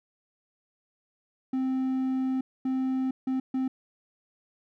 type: tone bursts at uneven times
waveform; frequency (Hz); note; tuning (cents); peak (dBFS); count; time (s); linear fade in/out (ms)
triangle; 261.3; C4; -2; -23; 4; 1.53-2.41 / 2.65-3.11 / 3.27-3.4 / 3.54-3.68; 5
effects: none